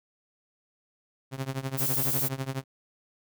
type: tone with tremolo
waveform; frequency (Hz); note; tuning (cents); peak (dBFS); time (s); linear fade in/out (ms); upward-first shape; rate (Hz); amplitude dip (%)
sawtooth; 133.8; C3; +39; -23; 1.31-2.64; 50; triangle; 12; 95
type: noise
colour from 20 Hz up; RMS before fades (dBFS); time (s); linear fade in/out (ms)
violet; -28; 1.77-2.29; 20
effects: none